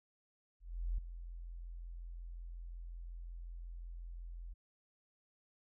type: tone with ADSR envelope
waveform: sine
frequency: 42.75 Hz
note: F1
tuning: 36 cents flat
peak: -32 dBFS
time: 0.6-4.54 s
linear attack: 380 ms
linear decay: 7 ms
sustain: -12 dB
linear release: 16 ms
effects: none